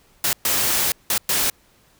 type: noise bursts at uneven times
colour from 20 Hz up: white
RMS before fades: -20 dBFS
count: 4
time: 0.24-0.33 / 0.45-0.92 / 1.1-1.18 / 1.29-1.5 s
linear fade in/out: 2 ms
effects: pink hiss -57 dBFS RMS until 1.99 s